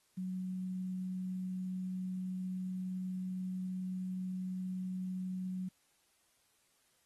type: tone with quantisation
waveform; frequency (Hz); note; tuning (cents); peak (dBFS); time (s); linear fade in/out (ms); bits
sine; 185; F#3; 0; -36; 0.17-5.69; 10; 11
effects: white hiss -73 dBFS RMS until 7.05 s + AAC 32 kbps